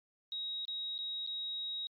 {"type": "tone with dropouts", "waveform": "sine", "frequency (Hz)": 3800, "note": "A#7", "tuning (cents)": 33, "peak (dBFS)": -36, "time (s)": [0.32, 1.87], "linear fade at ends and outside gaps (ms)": 1, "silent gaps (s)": [[0.652, 0.68], [0.98, 0.988], [1.265, 1.273]], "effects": ["MP3 32 kbps"]}